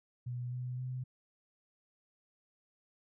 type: tone with pitch steps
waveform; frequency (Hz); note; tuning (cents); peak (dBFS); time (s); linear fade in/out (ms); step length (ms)
sine; 122.9 / 125.19 / 127.53; B2 / B2 / C3; -8 / +24 / -44; -36; 0.26-1.04; 10; 260
effects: none